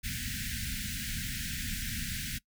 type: band-stop noise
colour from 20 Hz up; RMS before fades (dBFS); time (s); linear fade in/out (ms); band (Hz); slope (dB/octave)
pink; -36; 0.03-2.39; 20; 260 to 1500; 96
effects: noise-tail reverb RT60 0.1 s tail -21 dB re dry